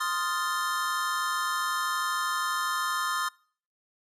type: chord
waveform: square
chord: F dominant seventh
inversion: second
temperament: equal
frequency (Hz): 1046.5 / 1244.5 / 1396.9 / 1760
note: C6 / Eb6 / F6 / A6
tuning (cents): 0 / 0 / 0 / 0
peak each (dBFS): -33 / -32 / -35 / -35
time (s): 0-3.29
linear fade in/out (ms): 10
effects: noise-tail reverb RT60 0.5 s tail -25 dB re dry + resampled to 32000 Hz